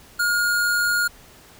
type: tone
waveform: square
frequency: 1427 Hz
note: F6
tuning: 37 cents sharp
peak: -19 dBFS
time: 0.19-1.08 s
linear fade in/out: 10 ms
effects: pink hiss -48 dBFS RMS until 1.59 s